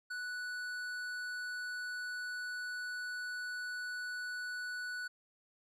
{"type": "tone with tanh clipping", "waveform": "triangle", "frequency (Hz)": 1480, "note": "F#6", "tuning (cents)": 0, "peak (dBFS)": -40, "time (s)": [0.1, 5.08], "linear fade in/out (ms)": 10, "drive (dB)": 16, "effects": []}